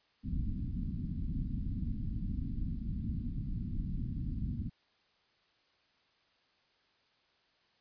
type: low-pass noise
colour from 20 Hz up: pink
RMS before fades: -36 dBFS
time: 0.23-4.7 s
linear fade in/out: 20 ms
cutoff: 260 Hz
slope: 48 dB/octave
effects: white hiss -71 dBFS RMS until 7.8 s + resampled to 11025 Hz